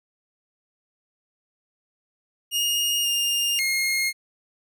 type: tone with pitch steps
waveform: sawtooth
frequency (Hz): 2851 / 2814 / 2143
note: F7 / F7 / C7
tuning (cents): +35 / +12 / +41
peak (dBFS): -18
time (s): 2.51-4.13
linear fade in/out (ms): 50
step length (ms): 540
effects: none